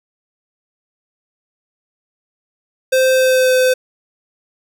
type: tone with pitch glide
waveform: square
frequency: 520 to 511.7 Hz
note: C5 to C5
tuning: -11 to -39 cents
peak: -11 dBFS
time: 2.92-3.74 s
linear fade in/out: 10 ms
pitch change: -28 cents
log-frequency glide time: 3.12-3.53 s
effects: none